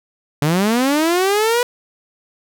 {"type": "linear sweep", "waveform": "sawtooth", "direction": "up", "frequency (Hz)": [140, 493.9], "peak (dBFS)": -10, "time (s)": [0.42, 1.63], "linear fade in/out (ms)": 2, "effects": []}